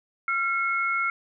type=tone pair together; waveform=sine; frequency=1371.4 / 2177 Hz; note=F6 / C#7; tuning=-32 / -32 cents; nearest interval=minor sixth; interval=800 cents; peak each=-25 / -26 dBFS; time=0.28-1.1 s; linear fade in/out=2 ms; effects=none